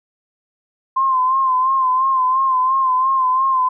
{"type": "tone with vibrato", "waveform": "sine", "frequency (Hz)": 1044, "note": "C6", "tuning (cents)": -4, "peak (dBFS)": -13, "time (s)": [0.96, 3.69], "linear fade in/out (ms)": 10, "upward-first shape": "sine", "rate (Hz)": 2.9, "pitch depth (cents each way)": 51, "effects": []}